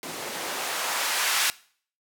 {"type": "noise with band-pass filter sweep", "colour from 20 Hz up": "blue", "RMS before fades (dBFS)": -28, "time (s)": [0.03, 1.5], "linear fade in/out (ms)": 0, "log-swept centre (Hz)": [250, 1600], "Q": 0.82, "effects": ["noise-tail reverb RT60 0.5 s tail -21 dB re dry"]}